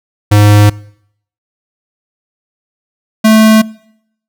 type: tone pair in turn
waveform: square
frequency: 103.83 / 218.7 Hz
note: G#2 / A3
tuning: 0 / -10 cents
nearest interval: octave + minor second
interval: 1290 cents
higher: second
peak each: -4 dBFS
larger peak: neither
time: 0.31-0.7 / 3.24-3.62 s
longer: first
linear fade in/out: 10 ms
effects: noise-tail reverb RT60 0.7 s tail -23 dB re dry